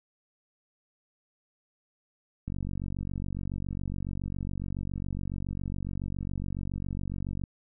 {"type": "click train", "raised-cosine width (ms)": 5, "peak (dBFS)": -22, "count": 235, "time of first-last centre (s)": [2.48, 7.438], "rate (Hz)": 47.2, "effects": []}